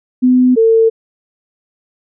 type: tone pair in turn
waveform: sine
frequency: 252.4 / 449.7 Hz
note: B3 / A4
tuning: +38 / +38 cents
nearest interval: minor seventh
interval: 1000 cents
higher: second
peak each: -6 dBFS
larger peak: neither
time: 0.22-0.56 / 0.56-0.9 s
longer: neither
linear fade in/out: 20 ms
effects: none